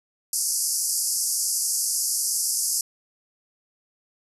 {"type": "band-pass noise", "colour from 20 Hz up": "white", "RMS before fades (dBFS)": -25, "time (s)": [0.33, 2.81], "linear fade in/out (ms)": 2, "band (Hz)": [4800, 12000], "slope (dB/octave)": 96, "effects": []}